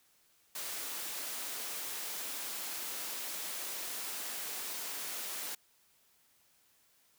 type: high-pass noise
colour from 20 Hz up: white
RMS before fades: -40 dBFS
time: 0.55-5.55 s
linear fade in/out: 5 ms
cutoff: 270 Hz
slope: 12 dB/octave
effects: white hiss -69 dBFS RMS until 7.18 s

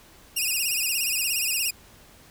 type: tone with vibrato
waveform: 10% pulse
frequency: 2637 Hz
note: E7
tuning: in tune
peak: -15 dBFS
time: 0.36-1.71 s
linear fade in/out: 10 ms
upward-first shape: sine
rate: 17 Hz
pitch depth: 130 cents each way
effects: pink hiss -52 dBFS RMS until 2.3 s

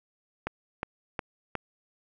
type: click train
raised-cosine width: 0.5 ms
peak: -15 dBFS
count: 4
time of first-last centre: 0.47-1.553 s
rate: 2.77 Hz
effects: none

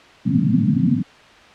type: band-pass noise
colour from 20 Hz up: white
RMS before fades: -17 dBFS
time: 0.25-1.03 s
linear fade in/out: 20 ms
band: 110 to 270 Hz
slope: 96 dB/octave
effects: white hiss -45 dBFS RMS until 1.54 s + low-pass 3000 Hz 12 dB/octave

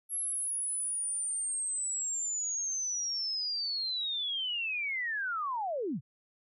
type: linear sweep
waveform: sine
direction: down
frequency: 11260 to 101.8 Hz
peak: -31 dBFS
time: 0.09-6.01 s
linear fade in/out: 50 ms
effects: none

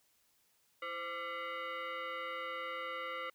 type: tone with frequency modulation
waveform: sine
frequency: 329.6 Hz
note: E4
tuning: in tune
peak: -38 dBFS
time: 0.82-3.3 s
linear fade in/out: 5 ms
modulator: 848 Hz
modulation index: 2.6
effects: white hiss -73 dBFS RMS until 3.34 s

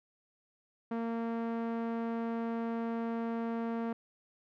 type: tone with low-pass filter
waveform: sawtooth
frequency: 230 Hz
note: A#3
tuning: 23 cents flat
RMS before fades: -35 dBFS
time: 0.91-3.93 s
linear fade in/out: 5 ms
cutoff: 1300 Hz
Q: 0.72
effects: none

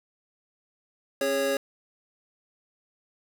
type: tone cluster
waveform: square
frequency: 270.9 / 409.4 / 553 Hz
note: C#4 / G#4 / C#5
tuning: -40 / -25 / -4 cents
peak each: -34 / -31 / -26 dBFS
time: 1.21-1.57 s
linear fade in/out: 2 ms
effects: none

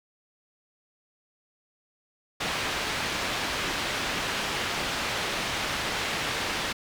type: low-pass noise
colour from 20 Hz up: white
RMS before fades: -30 dBFS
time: 2.4-6.73 s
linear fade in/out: 10 ms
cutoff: 3300 Hz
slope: 12 dB/octave
effects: none

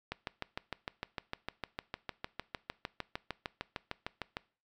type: click train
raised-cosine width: 0.3 ms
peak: -20 dBFS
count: 29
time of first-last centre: 0.12-4.369 s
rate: 6.59 Hz
effects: noise-tail reverb RT60 0.4 s tail -21 dB re dry

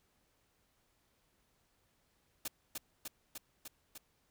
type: noise with echo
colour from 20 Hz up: white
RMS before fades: -39 dBFS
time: 2.45-2.48 s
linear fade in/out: 5 ms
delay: 300 ms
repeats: 5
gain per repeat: -2 dB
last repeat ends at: 3.98 s
effects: pink hiss -75 dBFS RMS until 4.3 s

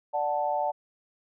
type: chord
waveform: sine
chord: D major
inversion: none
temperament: equal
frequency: 587.3 / 740 / 880 Hz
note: D5 / F#5 / A5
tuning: 0 / 0 / 0 cents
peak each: -30 / -29 / -29 dBFS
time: 0.13-0.72 s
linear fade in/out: 20 ms
effects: none

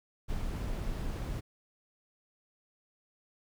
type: noise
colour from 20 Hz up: brown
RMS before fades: -35 dBFS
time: 0.28-1.41 s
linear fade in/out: 20 ms
effects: none

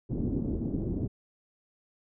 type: low-pass noise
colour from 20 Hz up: white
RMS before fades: -31 dBFS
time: 0.09-1.08 s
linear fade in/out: 20 ms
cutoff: 310 Hz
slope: 24 dB/octave
effects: none

